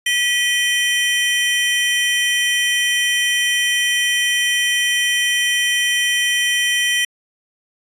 square tone cluster, 1946 / 2470 / 3100 Hz, B6 / D#7 / G7, -26 / -13 / -20 cents, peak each -19 / -24 / -20 dBFS, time 0.06-7.05 s, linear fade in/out 5 ms, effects resampled to 32000 Hz

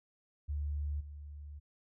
sine tone with level steps, 73.2 Hz, D2, 5 cents flat, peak -33 / -44 dBFS, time 0.48-1.6 s, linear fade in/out 20 ms, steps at 1 s, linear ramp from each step 10 ms, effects none

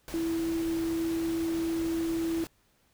sine tone in noise, 329.6 Hz, E4, in tune, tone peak -27 dBFS, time 0.14-2.44 s, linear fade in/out 0 ms, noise pink, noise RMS -42 dBFS, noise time 0.08-2.47 s, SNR +12 dB, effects pink hiss -68 dBFS RMS until 2.93 s

